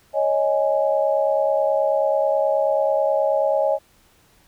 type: chord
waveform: sine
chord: C# suspended second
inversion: none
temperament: just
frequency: 554.4 / 623.7 / 831.5 Hz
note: C#5 / D#5 / G#5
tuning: 0 / +4 / +2 cents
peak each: -20 / -20 / -25 dBFS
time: 0.13-3.79 s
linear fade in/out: 50 ms
effects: pink hiss -57 dBFS RMS until 4.47 s